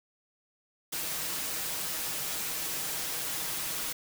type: noise with comb filter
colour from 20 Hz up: white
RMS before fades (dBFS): -34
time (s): 0.92-3.93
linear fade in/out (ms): 10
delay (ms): 6.3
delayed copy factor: +0.5
effects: none